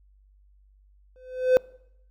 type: tone with exponential growth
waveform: triangle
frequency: 510 Hz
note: C5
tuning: 44 cents flat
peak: -10 dBFS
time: 1.16-1.57 s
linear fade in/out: 0 ms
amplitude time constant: 87 ms
effects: noise-tail reverb RT60 0.8 s tail -24 dB re dry + added 49 Hz sine -55 dBFS peak until 2.1 s